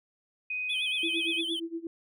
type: tone with pitch glide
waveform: sine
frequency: 2501 to 2523 Hz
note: D#7 to D#7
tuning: +8 to +23 cents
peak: -30 dBFS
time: 0.5-1.41 s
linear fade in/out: 5 ms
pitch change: +15 cents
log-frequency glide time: 0.66-1.25 s
type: tone with vibrato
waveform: triangle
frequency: 3253 Hz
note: G#7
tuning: 37 cents flat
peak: -29 dBFS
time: 0.69-1.6 s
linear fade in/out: 10 ms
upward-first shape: sine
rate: 8.7 Hz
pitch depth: 120 cents each way
type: tone with tremolo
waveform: sine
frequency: 332.1 Hz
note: E4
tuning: 13 cents sharp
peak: -30 dBFS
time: 1.03-1.87 s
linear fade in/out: 2 ms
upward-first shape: sine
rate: 8.6 Hz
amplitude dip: 90%
effects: none